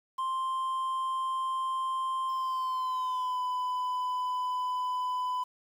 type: tone with pitch glide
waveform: triangle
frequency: 1050 to 1002 Hz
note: C6 to B5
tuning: +6 to +25 cents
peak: -27 dBFS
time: 0.18-5.44 s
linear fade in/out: 10 ms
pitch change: -81 cents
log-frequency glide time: 2.28-3.41 s
effects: 9-bit